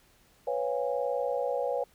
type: chord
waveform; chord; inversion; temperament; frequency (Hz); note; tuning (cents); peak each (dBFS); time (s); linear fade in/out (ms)
sine; C# dominant seventh; third; equal with one note detuned; 493.9 / 554.4 / 698.5 / 818.7; B4 / C#5 / E#5 / G#5; 0 / 0 / 0 / -25; -31 / -31 / -37 / -36; 0.47-1.84; 5
effects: pink hiss -63 dBFS RMS until 1.94 s